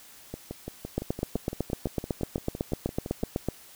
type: two click trains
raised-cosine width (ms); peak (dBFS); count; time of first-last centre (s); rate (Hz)
2; -13 / -21; 21 / 18; 0.98-3.486 / 0.34-3.231; 7.98 / 5.88
effects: white hiss -51 dBFS RMS until 3.75 s